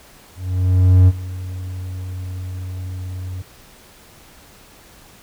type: tone with ADSR envelope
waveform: triangle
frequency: 92 Hz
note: F#2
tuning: 9 cents flat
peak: -4 dBFS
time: 0.35-3.42 s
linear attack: 730 ms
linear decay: 39 ms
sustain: -19 dB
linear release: 4 ms
effects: pink hiss -46 dBFS RMS until 5.22 s